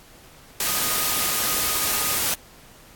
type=tone in noise; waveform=sine; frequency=1242 Hz; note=D#6; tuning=3 cents flat; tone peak=-34 dBFS; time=0.66-2.17 s; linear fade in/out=2 ms; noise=white; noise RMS=-23 dBFS; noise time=0.6-2.34 s; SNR=-14 dB; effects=pink hiss -49 dBFS RMS until 2.95 s + AAC 64 kbps